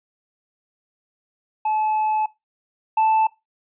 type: tone pair in turn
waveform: triangle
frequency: 862 / 878.6 Hz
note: A5 / A5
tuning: -36 / -3 cents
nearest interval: unison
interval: 33 cents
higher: second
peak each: -17 / -13 dBFS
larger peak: second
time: 1.65-2.26 / 2.97-3.27 s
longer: first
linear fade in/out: 5 ms
effects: noise-tail reverb RT60 0.2 s tail -20 dB re dry + resampled to 8000 Hz